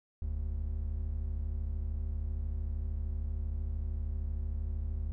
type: tone pair together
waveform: triangle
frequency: 42.2 / 75.2 Hz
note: E1 / D2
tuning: +41 / +42 cents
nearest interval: minor seventh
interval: 1001 cents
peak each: -34 / -32 dBFS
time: 0.22-5.12 s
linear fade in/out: 0 ms
effects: none